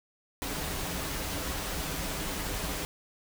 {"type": "noise with comb filter", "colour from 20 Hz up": "pink", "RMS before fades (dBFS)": -34, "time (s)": [0.42, 2.85], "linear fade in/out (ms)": 0, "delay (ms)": 8.6, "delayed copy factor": -0.55, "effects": []}